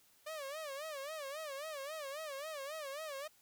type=tone with vibrato; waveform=sawtooth; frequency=587.3 Hz; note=D5; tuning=in tune; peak=-38 dBFS; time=0.26-3.28 s; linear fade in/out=10 ms; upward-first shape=sine; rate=3.7 Hz; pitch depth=150 cents each way; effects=white hiss -68 dBFS RMS until 3.41 s